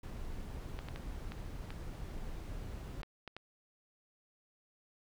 brown noise, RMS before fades -43 dBFS, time 0.03-3.02 s, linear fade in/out 5 ms
clicks, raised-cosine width 0.3 ms, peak -29 dBFS, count 8, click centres 0.79 / 0.886 / 0.96 / 1.32 / 1.705 / 3.032 / 3.277 / 3.366 s
effects none

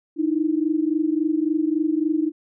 sine tone pair together, 303.4 / 327 Hz, D#4 / E4, -44 / -14 cents, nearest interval minor second, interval 130 cents, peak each -21 / -22 dBFS, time 0.16-2.32 s, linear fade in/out 50 ms, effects none

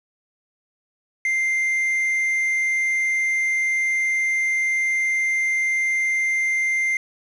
triangle tone with quantisation, 2093 Hz, C7, in tune, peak -17 dBFS, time 1.25-6.97 s, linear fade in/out 2 ms, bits 7, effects low-pass 10000 Hz 12 dB/octave

